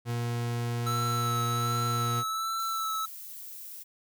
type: tone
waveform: 40% pulse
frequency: 118.9 Hz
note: A#2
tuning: 35 cents sharp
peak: -28 dBFS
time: 0.05-2.24 s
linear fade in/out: 50 ms
type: tone with vibrato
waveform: square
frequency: 1318.5 Hz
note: E6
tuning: in tune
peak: -30 dBFS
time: 0.86-3.06 s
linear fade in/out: 10 ms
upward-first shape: sine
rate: 1.3 Hz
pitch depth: 22 cents each way
type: noise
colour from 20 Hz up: violet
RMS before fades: -43 dBFS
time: 2.58-3.84 s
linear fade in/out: 20 ms
effects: none